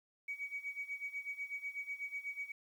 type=tone with tremolo; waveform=sine; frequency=2262 Hz; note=C#7; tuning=34 cents sharp; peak=-36 dBFS; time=0.28-2.52 s; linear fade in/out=5 ms; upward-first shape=sine; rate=8.1 Hz; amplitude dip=85%; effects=tanh soft clip ceiling -32 dBFS + 11-bit